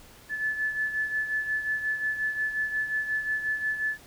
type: beating tone pair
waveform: sine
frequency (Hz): 1733 / 1738.6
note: A6 / A6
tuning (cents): -27 / -21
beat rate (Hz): 5.6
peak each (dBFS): -27 / -34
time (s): 0.29-3.98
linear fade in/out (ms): 50
effects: pink hiss -52 dBFS RMS until 4.06 s